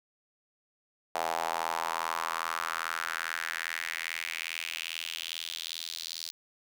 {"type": "tone with high-pass filter sweep", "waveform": "sawtooth", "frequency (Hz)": 82.41, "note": "E2", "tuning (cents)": 0, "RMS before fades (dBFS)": -35, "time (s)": [1.15, 6.31], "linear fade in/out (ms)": 0, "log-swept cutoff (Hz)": [730, 4500], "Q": 3.2, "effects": []}